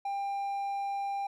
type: tone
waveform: triangle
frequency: 796 Hz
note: G5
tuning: 26 cents sharp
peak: -29 dBFS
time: 0.05-1.27 s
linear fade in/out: 5 ms
effects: none